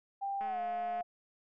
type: tone with pitch glide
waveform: sine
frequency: 792 to 705.6 Hz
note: G5 to F5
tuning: +18 to +18 cents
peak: -33 dBFS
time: 0.21-1.03 s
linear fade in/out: 20 ms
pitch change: -200 cents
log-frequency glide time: 0.45-0.6 s
type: click train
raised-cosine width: 0.5 ms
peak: -34 dBFS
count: 129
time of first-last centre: 0.41-1.008 s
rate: 214 Hz
effects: none